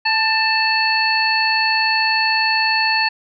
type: harmonic tone with a mistuned harmonic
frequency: 880 Hz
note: A5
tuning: in tune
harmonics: 1 / 2 / 3 / 5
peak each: -20 / -20 / -20 / -20 dBFS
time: 0.05-3.09 s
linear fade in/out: 10 ms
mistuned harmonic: 2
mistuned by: +23 cents
effects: none